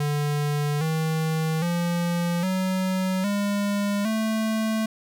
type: tone with pitch steps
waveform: square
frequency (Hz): 146.83 / 159.2 / 172.61 / 187.14 / 202.9 / 220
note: D3 / D#3 / F3 / F#3 / G#3 / A3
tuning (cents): 0 / +40 / -20 / +20 / -40 / 0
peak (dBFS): -23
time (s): 0-4.86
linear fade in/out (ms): 5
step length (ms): 810
effects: none